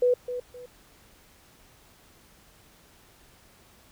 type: tone with echo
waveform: sine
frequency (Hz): 493.9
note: B4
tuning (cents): 0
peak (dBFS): -18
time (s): 0.02-0.14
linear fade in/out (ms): 5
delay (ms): 260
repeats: 2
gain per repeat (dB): -11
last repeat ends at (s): 0.66
effects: pink hiss -57 dBFS RMS until 3.91 s